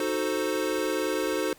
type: chord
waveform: square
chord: D# diminished seventh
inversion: none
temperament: equal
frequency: 311.1 / 370 / 440 / 523.3 Hz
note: D#4 / F#4 / A4 / C5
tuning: 0 / 0 / 0 / 0 cents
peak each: -32 dBFS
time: 0-1.53 s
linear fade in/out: 2 ms
effects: pink hiss -54 dBFS RMS until 1.58 s

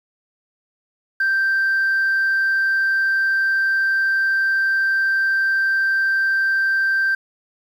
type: tone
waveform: sine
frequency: 1568 Hz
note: G6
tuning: in tune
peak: -14 dBFS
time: 1.2-7.15 s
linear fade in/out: 5 ms
effects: tanh soft clip ceiling -13 dBFS + 8-bit

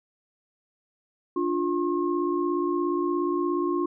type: tone cluster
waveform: sine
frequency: 294.2 / 351.2 / 1075 Hz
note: D4 / F4 / C6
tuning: +3 / +10 / +47 cents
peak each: -28 / -25 / -31 dBFS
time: 1.36-3.86 s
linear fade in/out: 5 ms
effects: none

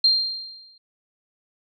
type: tone with exponential decay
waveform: sine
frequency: 4186 Hz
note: C8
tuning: in tune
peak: -12 dBFS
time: 0.04-0.78 s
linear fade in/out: 5 ms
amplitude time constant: 160 ms
effects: none

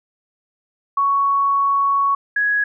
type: tone pair in turn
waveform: sine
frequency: 1114 / 1669.1 Hz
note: C#6 / G#6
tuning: +8 / +8 cents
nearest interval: perfect fifth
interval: 700 cents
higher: second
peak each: -14 / -15 dBFS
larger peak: first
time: 0.97-2.15 / 2.36-2.64 s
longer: first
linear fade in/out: 5 ms
effects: none

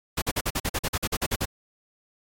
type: noise bursts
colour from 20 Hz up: pink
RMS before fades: -26 dBFS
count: 14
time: 0.17-1.455 s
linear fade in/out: 10 ms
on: 50 ms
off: 45 ms
effects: AAC 64 kbps

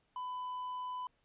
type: tone with quantisation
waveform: triangle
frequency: 1001 Hz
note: B5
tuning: 23 cents sharp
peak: -36 dBFS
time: 0.16-1.07 s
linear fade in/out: 2 ms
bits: 10
effects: pink hiss -75 dBFS RMS until 1.24 s + resampled to 8000 Hz

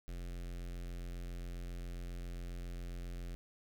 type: tone with notch filter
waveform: square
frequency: 43.69 Hz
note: F1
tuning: 1 cent sharp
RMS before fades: -43 dBFS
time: 0.08-3.35 s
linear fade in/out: 0 ms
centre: 950 Hz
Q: 1.3
effects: none

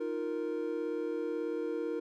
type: chord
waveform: triangle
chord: Eb suspended second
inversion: none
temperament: equal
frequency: 311.1 / 349.2 / 466.2 Hz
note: Eb4 / F4 / Bb4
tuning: 0 / 0 / 0 cents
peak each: -36 / -36 / -33 dBFS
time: 0-2 s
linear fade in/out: 10 ms
effects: none

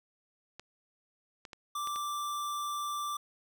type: clicks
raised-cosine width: 0.2 ms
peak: -27 dBFS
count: 5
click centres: 0.596 / 1.452 / 1.532 / 1.873 / 1.96 s
type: tone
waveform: square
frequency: 1174.7 Hz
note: D6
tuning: in tune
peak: -34 dBFS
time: 1.75-3.17 s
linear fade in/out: 5 ms
effects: none

